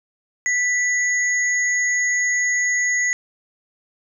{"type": "tone pair together", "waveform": "sine", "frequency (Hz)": [1975.5, 6660], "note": ["B6", "G#8"], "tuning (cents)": [0, 4], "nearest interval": "octave + major sixth", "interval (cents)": 2104, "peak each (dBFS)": [-18, -24], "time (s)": [0.46, 3.13], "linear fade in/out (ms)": 0, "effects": []}